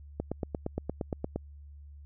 click train, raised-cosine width 2 ms, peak -18 dBFS, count 11, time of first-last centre 0.2-1.36 s, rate 8.62 Hz, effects added 72 Hz sine -46 dBFS peak until 2.05 s

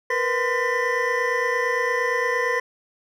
triangle tone cluster, 471.1 / 499.8 / 1026 / 1795 / 1975 Hz, A#4 / B4 / C6 / A6 / B6, +18 / +21 / -34 / +34 / 0 cents, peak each -25 dBFS, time 0.1-2.6 s, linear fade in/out 5 ms, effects none

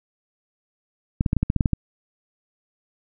clicks, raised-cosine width 5 ms, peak -7 dBFS, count 10, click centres 1.209 / 1.262 / 1.331 / 1.367 / 1.43 / 1.501 / 1.563 / 1.608 / 1.658 / 1.733 s, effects none

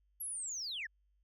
sine linear sweep, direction down, 11530 to 1600 Hz, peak -37 dBFS, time 0.2-0.87 s, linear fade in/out 10 ms, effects tanh soft clip ceiling -34 dBFS + added 50 Hz sine -70 dBFS peak until 1.23 s

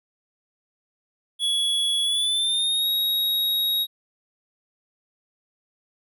square tone with pitch glide, 3375 to 3788 Hz, G#7 to A#7, +27 to +27 cents, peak -21 dBFS, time 1.39-3.87 s, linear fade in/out 50 ms, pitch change +200 cents, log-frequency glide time 2.04-2.88 s, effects none

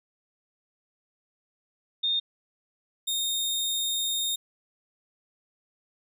sine / sawtooth tone pair in turn, 3658 / 3683 Hz, A#7 / A#7, -33 / -22 cents, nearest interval unison, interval 11 cents, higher second, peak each -23 dBFS, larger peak neither, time 2.03-2.2 / 3.07-4.36 s, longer second, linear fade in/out 10 ms, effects none

